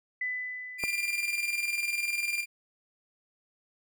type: tone with exponential decay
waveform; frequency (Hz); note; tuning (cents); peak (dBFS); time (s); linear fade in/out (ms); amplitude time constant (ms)
sine; 2000; B6; +21; -28; 0.21-2.05; 5; 400
type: tone with tremolo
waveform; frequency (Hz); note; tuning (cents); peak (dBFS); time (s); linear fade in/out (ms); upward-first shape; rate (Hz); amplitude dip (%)
40% pulse; 2389; D7; +29; -26; 0.78-2.46; 50; square; 20; 50
type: click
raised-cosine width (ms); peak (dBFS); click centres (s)
1; -22; 0.838
effects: none